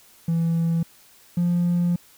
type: tone pair in turn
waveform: triangle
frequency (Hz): 166.3 / 174.4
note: E3 / F3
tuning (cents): +16 / -2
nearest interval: minor second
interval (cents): 82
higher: second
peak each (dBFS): -16 / -15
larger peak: second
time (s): 0.28-0.83 / 1.37-1.96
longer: second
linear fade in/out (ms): 5
effects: tanh soft clip ceiling -14 dBFS + white hiss -53 dBFS RMS until 2.17 s